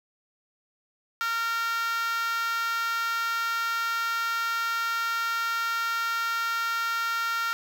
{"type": "tone with high-pass filter", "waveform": "5% pulse", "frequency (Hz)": 460, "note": "A#4", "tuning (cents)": -23, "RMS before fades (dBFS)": -28, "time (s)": [1.21, 7.53], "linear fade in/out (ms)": 0, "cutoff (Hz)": 1300, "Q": 8.7, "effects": []}